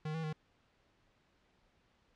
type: tone with pitch steps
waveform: square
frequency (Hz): 154.5 / 161.2 / 154.8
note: D#3 / E3 / D#3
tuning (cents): -12 / -38 / -9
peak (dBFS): -37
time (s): 0.05-0.329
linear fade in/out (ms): 5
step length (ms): 93
effects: pink hiss -72 dBFS RMS until 2.15 s + low-pass 4000 Hz 12 dB/octave